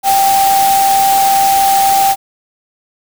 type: tone in noise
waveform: sine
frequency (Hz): 784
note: G5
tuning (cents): 0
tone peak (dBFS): -8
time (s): 0.03-2.16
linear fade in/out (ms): 50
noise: white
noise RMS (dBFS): -18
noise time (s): 0.03-2.16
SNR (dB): +7
effects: none